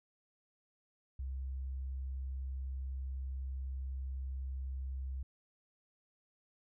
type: tone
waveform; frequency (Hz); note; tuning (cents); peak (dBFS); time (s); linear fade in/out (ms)
sine; 66; C2; +16; -37; 1.19-5.23; 5
effects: none